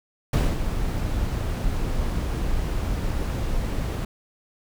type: noise with ADSR envelope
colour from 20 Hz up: brown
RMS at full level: -17 dBFS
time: 0.33-4.05 s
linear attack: 4 ms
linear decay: 230 ms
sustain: -8 dB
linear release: 4 ms
effects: none